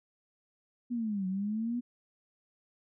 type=linear two-way sweep; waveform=sine; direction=down then up; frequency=246.9 to 184 to 246.9 Hz; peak=-30 dBFS; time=0.9-1.81 s; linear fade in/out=20 ms; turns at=1.27 s; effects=none